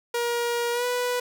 sawtooth tone with pitch glide, 474.9 to 492.5 Hz, A#4 to B4, +32 to -5 cents, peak -20 dBFS, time 0.14-1.2 s, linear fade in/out 5 ms, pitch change +63 cents, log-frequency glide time 0.72-0.85 s, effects none

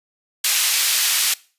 pink high-pass noise, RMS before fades -18 dBFS, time 0.44-1.34 s, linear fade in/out 5 ms, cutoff 2700 Hz, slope 12 dB/octave, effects noise-tail reverb RT60 0.4 s tail -22 dB re dry + resampled to 32000 Hz

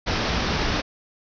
pink low-pass noise, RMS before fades -24 dBFS, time 0.06-0.82 s, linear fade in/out 20 ms, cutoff 5800 Hz, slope 96 dB/octave, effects none

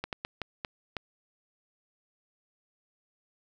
slowing click train, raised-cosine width 0.3 ms, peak -17 dBFS, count 6, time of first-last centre 0.04-0.967 s, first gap 88 ms, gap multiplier 1.38, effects none

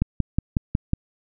click train, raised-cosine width 5 ms, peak -7 dBFS, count 6, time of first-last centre 0.02-0.934 s, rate 5.47 Hz, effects none

